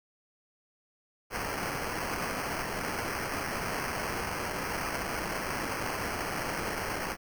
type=noise with sample-and-hold; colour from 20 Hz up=blue; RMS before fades=-34 dBFS; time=1.3-7.17 s; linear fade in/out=50 ms; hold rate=3675 Hz; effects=none